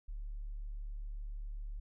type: tone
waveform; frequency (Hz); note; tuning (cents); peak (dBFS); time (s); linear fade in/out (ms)
sine; 36.33; D1; -18; -38; 0.08-1.8; 10
effects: tanh soft clip ceiling -34 dBFS